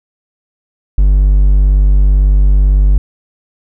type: tone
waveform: triangle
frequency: 49 Hz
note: G1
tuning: in tune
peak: -3 dBFS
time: 0.98-2.98 s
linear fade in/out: 0 ms
effects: none